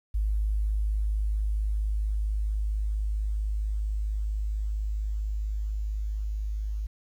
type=tone with level ramp; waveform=sine; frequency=52.2 Hz; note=G#1; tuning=10 cents sharp; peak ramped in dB=-23 to -28 dBFS; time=0.14-6.87 s; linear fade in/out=10 ms; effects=10-bit